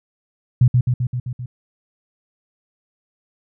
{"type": "tone with echo", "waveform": "sine", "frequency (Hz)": 124, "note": "B2", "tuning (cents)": 7, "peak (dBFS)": -8, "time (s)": [0.61, 0.68], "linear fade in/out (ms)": 5, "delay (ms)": 130, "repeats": 6, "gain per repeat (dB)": -3, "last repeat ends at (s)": 1.46, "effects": []}